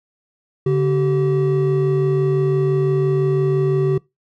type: tone pair together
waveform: triangle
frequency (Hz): 142.9 / 382.8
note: D3 / G4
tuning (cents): -47 / -41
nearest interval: octave + perfect fourth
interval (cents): 1706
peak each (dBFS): -15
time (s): 0.66-3.98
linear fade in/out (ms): 5
effects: noise-tail reverb RT60 0.2 s tail -23 dB re dry